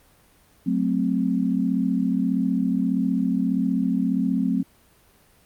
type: chord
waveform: sine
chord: F# diminished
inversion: none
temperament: equal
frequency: 185 / 220 / 261.6 Hz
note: F#3 / A3 / C4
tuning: 0 / 0 / 0 cents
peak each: -24 / -25 / -23 dBFS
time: 0.66-4.63 s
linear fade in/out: 10 ms
effects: pink hiss -57 dBFS RMS until 5.45 s + Opus 32 kbps